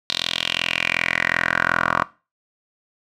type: tone with band-pass filter sweep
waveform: 10% pulse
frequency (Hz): 42.7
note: F1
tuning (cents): -38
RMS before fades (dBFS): -22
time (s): 0.1-2.04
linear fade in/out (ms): 0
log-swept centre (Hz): 3900 to 1200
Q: 4.5
effects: noise-tail reverb RT60 0.3 s tail -19 dB re dry